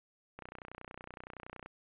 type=click train; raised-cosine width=0.5 ms; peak=-30 dBFS; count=40; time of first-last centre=0.39-1.66 s; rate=30.7 Hz; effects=resampled to 8000 Hz